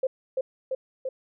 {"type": "tone with echo", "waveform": "sine", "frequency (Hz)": 523.3, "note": "C5", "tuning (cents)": 0, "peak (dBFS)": -21, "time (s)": [0.03, 0.07], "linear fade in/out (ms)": 5, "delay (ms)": 340, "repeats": 3, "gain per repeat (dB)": -2, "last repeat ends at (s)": 1.09, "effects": []}